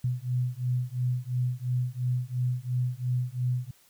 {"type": "beating tone pair", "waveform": "sine", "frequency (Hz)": [123.47, 126.37], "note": ["B2", "B2"], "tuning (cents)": [0, 40], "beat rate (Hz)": 2.9, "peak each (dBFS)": -29, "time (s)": [0.04, 3.71], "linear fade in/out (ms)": 5, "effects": ["white hiss -61 dBFS RMS until 3.89 s"]}